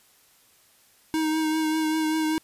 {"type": "tone with vibrato", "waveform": "square", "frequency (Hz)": 314, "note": "D#4", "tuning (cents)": 16, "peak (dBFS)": -23, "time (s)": [1.14, 2.38], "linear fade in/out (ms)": 0, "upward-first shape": "triangle", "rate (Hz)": 5.1, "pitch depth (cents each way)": 26, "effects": ["white hiss -59 dBFS RMS until 2.43 s", "resampled to 32000 Hz"]}